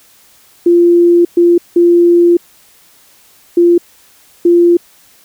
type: tone bursts at uneven times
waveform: sine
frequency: 345.7 Hz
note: F4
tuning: 18 cents flat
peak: -4 dBFS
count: 5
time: 0.66-1.25 / 1.37-1.58 / 1.76-2.37 / 3.57-3.78 / 4.45-4.77 s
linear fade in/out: 5 ms
effects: white hiss -46 dBFS RMS until 5.24 s